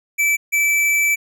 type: tone pair in turn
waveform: square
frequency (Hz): 2316 / 2316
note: D7 / D7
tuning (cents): -25 / -25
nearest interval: unison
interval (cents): 0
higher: neither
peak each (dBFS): -15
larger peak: neither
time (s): 0.18-0.37 / 0.52-1.16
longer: second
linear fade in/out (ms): 20
effects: none